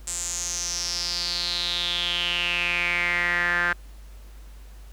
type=tone with band-pass filter sweep; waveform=sawtooth; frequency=174.61 Hz; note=F3; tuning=in tune; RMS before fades=-26 dBFS; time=0.07-3.73 s; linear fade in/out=5 ms; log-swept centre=7700 to 1600 Hz; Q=6.6; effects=added 50 Hz sine -41 dBFS peak until 4.92 s + pink hiss -55 dBFS RMS until 4.92 s